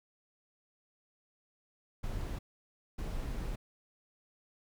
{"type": "noise bursts at uneven times", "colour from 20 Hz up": "brown", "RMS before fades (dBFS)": -37, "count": 2, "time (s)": [[2.03, 2.39], [2.98, 3.56]], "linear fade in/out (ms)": 10, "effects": []}